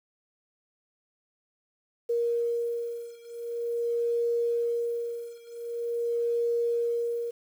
sine beating tone pair, 470.4 / 470.85 Hz, A#4 / A#4, +16 / +17 cents, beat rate 0.45 Hz, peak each -29 / -30 dBFS, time 2.09-7.31 s, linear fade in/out 10 ms, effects 9-bit

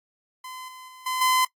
sawtooth tone with level steps, 1024 Hz, C6, 38 cents flat, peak -33 / -38 / -41 / -22 / -15 dBFS, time 0.44-1.45 s, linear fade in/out 5 ms, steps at 0.68 / 0.88 / 1.06 / 1.21 s, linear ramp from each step 5 ms, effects noise-tail reverb RT60 0.1 s tail -20 dB re dry + AAC 64 kbps

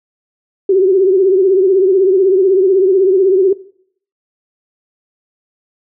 sine tone with vibrato, 379.7 Hz, F#4, 45 cents sharp, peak -7 dBFS, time 0.69-3.53 s, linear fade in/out 5 ms, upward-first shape triangle, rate 16 Hz, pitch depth 100 cents each way, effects noise-tail reverb RT60 0.6 s tail -19 dB re dry

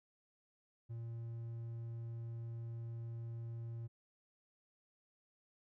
triangle tone, 115.8 Hz, A#2, 11 cents flat, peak -40 dBFS, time 0.89-3.88 s, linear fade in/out 20 ms, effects none

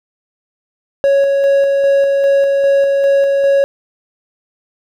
triangle tone with tremolo, 554.4 Hz, C#5, in tune, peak -6 dBFS, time 1.04-3.64 s, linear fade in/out 0 ms, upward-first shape square, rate 2.5 Hz, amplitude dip 25%, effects none

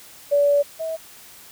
sine tone pair in turn, 574 / 645.4 Hz, D5 / E5, -40 / -37 cents, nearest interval major second, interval 203 cents, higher second, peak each -14 / -24 dBFS, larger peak first, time 0.31-0.63 / 0.79-0.97 s, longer first, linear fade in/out 20 ms, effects white hiss -45 dBFS RMS until 1.51 s

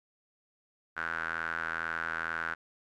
sawtooth tone with band-pass filter, 82.2 Hz, E2, 4 cents flat, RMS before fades -35 dBFS, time 0.96-2.55 s, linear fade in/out 20 ms, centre 1500 Hz, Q 8, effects none

